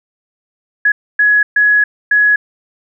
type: tone bursts at uneven times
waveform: sine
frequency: 1681 Hz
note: G#6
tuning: 20 cents sharp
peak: -7 dBFS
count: 4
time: 0.85-0.92 / 1.19-1.43 / 1.56-1.84 / 2.11-2.36 s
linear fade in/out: 5 ms
effects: none